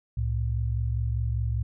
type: tone pair together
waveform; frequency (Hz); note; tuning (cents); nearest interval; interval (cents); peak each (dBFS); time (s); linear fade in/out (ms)
sine; 67.1 / 112.07; C2 / A2; +44 / +32; major sixth; 888; -27; 0.17-1.63; 5
effects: none